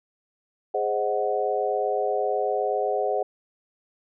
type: chord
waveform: sine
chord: Ab dominant seventh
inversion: none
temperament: equal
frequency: 415.3 / 523.3 / 622.3 / 740 Hz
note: Ab4 / C5 / Eb5 / Gb5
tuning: 0 / 0 / 0 / 0 cents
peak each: -27 / -28 / -29 / -27 dBFS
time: 0.74-3.23 s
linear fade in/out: 5 ms
effects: none